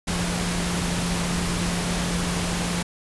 sine tone in noise, 174.61 Hz, F3, in tune, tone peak -26 dBFS, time 0.07-2.83 s, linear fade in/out 10 ms, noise pink, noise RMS -27 dBFS, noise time 0.07-2.83 s, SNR -2 dB, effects resampled to 24000 Hz

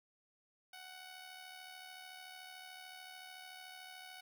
10% pulse tone with amplitude modulation, 744 Hz, F#5, 9 cents sharp, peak -40 dBFS, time 0.73-4.21 s, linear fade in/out 5 ms, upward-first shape sine, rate 73.6 Hz, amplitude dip 50%, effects none

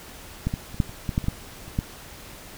clicks, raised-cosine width 5 ms, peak -11 / -14 / -25 / -7 / -28 / -13 / -9 / -21 / -10 / -28 / -10 dBFS, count 11, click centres 0.47 / 0.539 / 0.744 / 0.802 / 0.894 / 1.092 / 1.179 / 1.242 / 1.284 / 1.68 / 1.789 s, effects pink hiss -43 dBFS RMS until 2.57 s

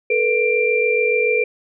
sine tone cluster, 438.7 / 485.7 / 2368 Hz, A4 / B4 / D7, -5 / -29 / +14 cents, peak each -19 dBFS, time 0.1-1.44 s, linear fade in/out 5 ms, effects none

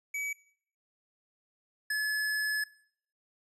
square tone pair in turn, 2279 / 1713.2 Hz, C#7 / A6, +47 / -47 cents, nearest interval perfect fourth, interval 494 cents, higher first, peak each -33 / -29 dBFS, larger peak second, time 0.14-0.33 / 1.9-2.64 s, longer second, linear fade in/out 5 ms, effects noise-tail reverb RT60 0.6 s tail -21 dB re dry + resampled to 32000 Hz

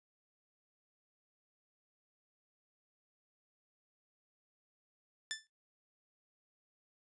15% pulse tone with exponential decay, 1760 Hz, A6, in tune, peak -27 dBFS, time 5.31-5.47 s, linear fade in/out 0 ms, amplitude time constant 33 ms, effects noise-tail reverb RT60 0.2 s tail -21 dB re dry + resampled to 22050 Hz

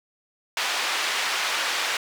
white band-pass noise, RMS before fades -26 dBFS, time 0.57-1.97 s, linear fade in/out 2 ms, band 690 to 3600 Hz, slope 12 dB/octave, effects none

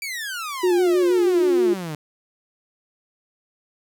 sawtooth exponential sweep, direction down, 2349 to 146.83 Hz, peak -24 dBFS, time 0.02-1.95 s, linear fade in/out 2 ms
sine tone with vibrato, 357.6 Hz, F4, 41 cents sharp, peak -15 dBFS, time 0.63-1.74 s, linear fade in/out 10 ms, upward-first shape square, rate 6.3 Hz, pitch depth 29 cents each way
effects none

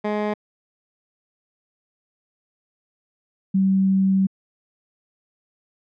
15% pulse / sine tone pair in turn, 210 / 192 Hz, G#3 / G3, +19 / -36 cents, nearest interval major second, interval 155 cents, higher first, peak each -15 / -15 dBFS, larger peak neither, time 0.04-0.34 / 3.54-4.27 s, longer second, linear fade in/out 10 ms, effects low-pass 2000 Hz 12 dB/octave

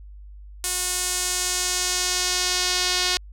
sawtooth tone with band-pass filter sweep, 362.8 Hz, F#4, 34 cents flat, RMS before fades -24 dBFS, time 0.64-3.17 s, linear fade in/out 0 ms, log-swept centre 9000 to 4600 Hz, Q 1.5, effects added 50 Hz sine -39 dBFS peak until 3.32 s

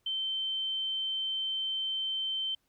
sine tone, 3100 Hz, G7, 20 cents flat, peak -30 dBFS, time 0.06-2.55 s, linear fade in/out 5 ms, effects pink hiss -75 dBFS RMS until 2.68 s

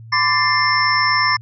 sine tone cluster, 1019 / 1167 / 1774 / 2097 / 5330 Hz, C6 / D6 / A6 / C7 / E8, -46 / -11 / +14 / +3 / +18 cents, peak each -20 dBFS, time 0.12-1.37 s, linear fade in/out 10 ms, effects added 113 Hz sine -35 dBFS peak until 1.41 s

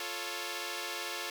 5% pulse chord, F augmented, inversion none, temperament equal, 349.2 / 440 / 554.4 Hz, F4 / A4 / C#5, 0 / 0 / 0 cents, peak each -29 dBFS, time 0-1.3 s, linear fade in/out 2 ms, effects none

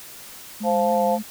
sine tone with vibrato, 210 Hz, G#3, 19 cents sharp, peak -26 dBFS, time 0.6-1.23 s, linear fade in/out 20 ms, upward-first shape triangle, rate 3.9 Hz, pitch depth 53 cents each way
harmonic tone, 174.61 Hz, F3, in tune, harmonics 3 / 4 / 5, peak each -21 / -22 / -24 dBFS, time 0.63-1.19 s, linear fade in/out 50 ms
effects white hiss -41 dBFS RMS until 1.3 s

